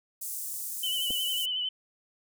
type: high-pass noise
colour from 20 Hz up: pink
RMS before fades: -36 dBFS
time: 0.21-1.46 s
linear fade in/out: 10 ms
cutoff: 7800 Hz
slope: 24 dB/octave
type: tone with vibrato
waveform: sine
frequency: 3004 Hz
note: F#7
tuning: 26 cents sharp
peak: -28 dBFS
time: 0.83-1.69 s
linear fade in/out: 5 ms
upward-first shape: sine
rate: 11 Hz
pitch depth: 41 cents each way
type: clicks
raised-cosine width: 2 ms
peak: -28 dBFS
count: 2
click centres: 1.104 / 1.108 s
effects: none